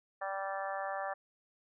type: harmonic tone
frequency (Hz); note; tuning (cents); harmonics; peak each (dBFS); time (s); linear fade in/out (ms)
194.7; G3; -12; 3 / 4 / 5 / 6 / 7 / 8 / 9; -40 / -39 / -47 / -43 / -47 / -50 / -44; 0.21-1.14; 10
effects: none